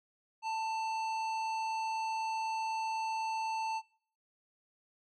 sine tone with tanh clipping, 888 Hz, A5, 16 cents sharp, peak -35 dBFS, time 0.42-3.82 s, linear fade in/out 50 ms, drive 17 dB, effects noise-tail reverb RT60 0.6 s tail -24 dB re dry + low-pass 7000 Hz 12 dB/octave

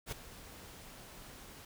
pink noise with ADSR envelope, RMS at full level -38 dBFS, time 0.06-1.65 s, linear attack 61 ms, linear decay 7 ms, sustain -14 dB, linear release 3 ms, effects none

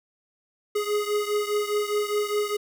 square beating tone pair, 415 / 419.9 Hz, G#4 / G#4, -1 / +19 cents, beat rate 4.9 Hz, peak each -26 / -29 dBFS, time 0.75-2.57 s, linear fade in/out 10 ms, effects none

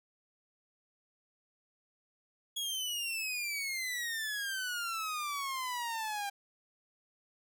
sawtooth exponential sweep, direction down, 3348 to 793 Hz, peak -31 dBFS, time 2.56-6.3 s, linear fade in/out 10 ms, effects none

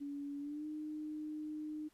sine tone with pitch glide, 284.9 to 305.3 Hz, C#4 to D#4, +48 to -33 cents, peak -40 dBFS, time 0-1.89 s, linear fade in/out 20 ms, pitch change +119 cents, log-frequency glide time 0.4-0.66 s, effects pink hiss -72 dBFS RMS until 1.93 s + resampled to 32000 Hz

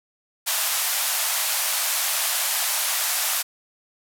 white band-pass noise, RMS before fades -24 dBFS, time 0.46-3.43 s, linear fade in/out 20 ms, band 610 to 15000 Hz, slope 48 dB/octave, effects none

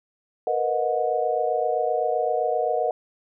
sine chord, B major seventh, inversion third, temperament equal with one note detuned, 466.2 / 493.9 / 622.3 / 726.9 Hz, A#4 / B4 / D#5 / F#5, 0 / 0 / 0 / -31 cents, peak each -27 / -28 / -26 / -25 dBFS, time 0.47-2.91 s, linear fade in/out 2 ms, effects none

